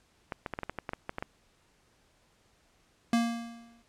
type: clicks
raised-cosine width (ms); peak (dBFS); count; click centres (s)
0.5; -19; 12; 0.322 / 0.462 / 0.537 / 0.589 / 0.633 / 0.696 / 0.787 / 0.892 / 0.934 / 1.094 / 1.184 / 1.225
type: tone with exponential decay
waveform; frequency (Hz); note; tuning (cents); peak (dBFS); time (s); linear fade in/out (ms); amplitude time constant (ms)
square; 233.1; A#3; 0; -22; 3.13-3.82; 2; 150
effects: pink hiss -67 dBFS RMS until 3.88 s + low-pass 9000 Hz 12 dB/octave